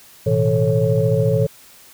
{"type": "tone cluster", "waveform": "sine", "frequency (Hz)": [111.1, 124.9, 161, 439.2, 549], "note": ["A2", "B2", "E3", "A4", "C#5"], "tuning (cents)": [17, 20, -41, -3, -17], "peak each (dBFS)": -20, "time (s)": [0.26, 1.47], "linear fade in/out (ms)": 10, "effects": ["tanh soft clip ceiling -3 dBFS", "white hiss -46 dBFS RMS until 1.93 s"]}